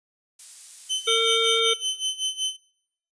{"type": "noise", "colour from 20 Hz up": "violet", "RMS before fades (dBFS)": -37, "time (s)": [0.39, 1.6], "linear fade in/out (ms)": 5}
{"type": "tone with tremolo", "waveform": "sawtooth", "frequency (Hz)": 3054, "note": "G7", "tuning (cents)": -46, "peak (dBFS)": -19, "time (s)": [0.89, 2.57], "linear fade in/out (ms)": 20, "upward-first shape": "sine", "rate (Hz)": 5.3, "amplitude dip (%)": 85}
{"type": "harmonic tone", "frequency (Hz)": 454.1, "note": "A#4", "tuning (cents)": -45, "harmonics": [1, 3, 5, 7, 8], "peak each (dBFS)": [-24, -28, -29, -26, -24], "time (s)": [1.07, 1.74], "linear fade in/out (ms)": 10}
{"effects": ["noise-tail reverb RT60 0.8 s tail -25 dB re dry", "resampled to 22050 Hz"]}